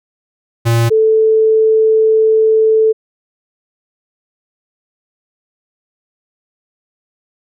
square / sine tone pair in turn, 116.1 / 439.6 Hz, A#2 / A4, -7 / -2 cents, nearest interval octave + major seventh, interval 2305 cents, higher second, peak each -10 / -7 dBFS, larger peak second, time 0.65-0.9 / 0.9-2.93 s, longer second, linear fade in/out 20 ms, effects none

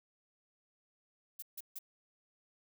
violet noise bursts, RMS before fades -44 dBFS, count 3, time 1.39-1.789 s, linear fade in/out 5 ms, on 33 ms, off 150 ms, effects none

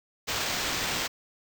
white noise with sample-and-hold, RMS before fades -30 dBFS, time 0.27-1.08 s, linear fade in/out 20 ms, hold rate 11025 Hz, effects none

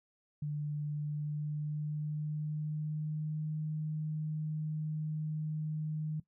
sine tone with pitch glide, 148.4 to 154.34 Hz, D3 to D#3, +18 to -14 cents, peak -33 dBFS, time 0.42-6.2 s, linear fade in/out 5 ms, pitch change +68 cents, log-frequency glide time 0.89-3.54 s, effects noise-tail reverb RT60 0.1 s tail -17 dB re dry

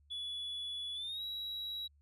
sine tone with pitch glide, 3416 to 3879 Hz, G#7 to B7, +48 to -32 cents, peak -36 dBFS, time 0.1-1.88 s, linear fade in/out 20 ms, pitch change +220 cents, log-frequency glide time 0.94-1.23 s, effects tanh soft clip ceiling -37 dBFS + added 72 Hz sine -64 dBFS peak until 2.01 s

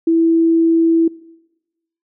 sine tone, 329.6 Hz, E4, in tune, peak -10 dBFS, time 0.07-1.08 s, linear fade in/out 5 ms, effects noise-tail reverb RT60 1.0 s tail -22 dB re dry

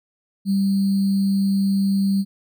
sine tone with sample-and-hold, 196 Hz, G3, in tune, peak -16 dBFS, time 0.45-2.25 s, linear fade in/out 50 ms, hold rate 4410 Hz, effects none

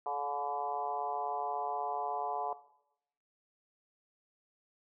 harmonic tone with a mistuned harmonic, 143.9 Hz, D3, 35 cents flat, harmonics 3 / 4 / 5 / 6 / 7 / 8, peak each -44 / -46 / -37 / -38 / -40 / -46 dBFS, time 0.06-2.53 s, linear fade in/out 2 ms, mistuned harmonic 6, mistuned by -15 cents, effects noise-tail reverb RT60 0.8 s tail -17 dB re dry

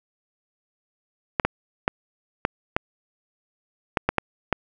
clicks, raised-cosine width 0.5 ms, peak -4 dBFS, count 9, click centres 1.398 / 1.45 / 1.879 / 2.451 / 2.765 / 3.972 / 4.09 / 4.183 / 4.527 s, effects none

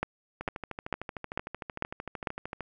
two click trains, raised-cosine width 0.5 ms, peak -13 / -21 dBFS, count 6 / 30, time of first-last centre 0.03-2.272 / 0.41-2.607 s, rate 2.23 / 13.2 Hz, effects none

